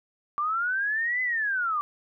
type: linear two-way sweep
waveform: sine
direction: up then down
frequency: 1155 to 2035 to 1155 Hz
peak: -24 dBFS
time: 0.38-1.81 s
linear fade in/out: 0 ms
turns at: 1.22 s
effects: none